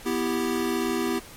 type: chord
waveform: square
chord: E minor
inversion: second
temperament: equal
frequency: 246.9 / 329.6 / 392 Hz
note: B3 / E4 / G4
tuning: 0 / 0 / 0 cents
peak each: -29 dBFS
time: 0.05-1.2 s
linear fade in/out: 20 ms
effects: pink hiss -45 dBFS RMS until 1.36 s + MP3 64 kbps